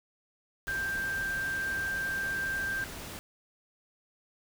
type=tone in noise; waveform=sine; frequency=1577 Hz; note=G6; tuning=10 cents sharp; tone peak=-30 dBFS; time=0.68-2.84 s; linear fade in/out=0 ms; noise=pink; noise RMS=-42 dBFS; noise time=0.67-3.19 s; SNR=+9 dB; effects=none